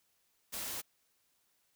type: noise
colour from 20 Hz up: white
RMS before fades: -40 dBFS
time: 0.52-0.82 s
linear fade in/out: 20 ms
effects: white hiss -75 dBFS RMS until 1.75 s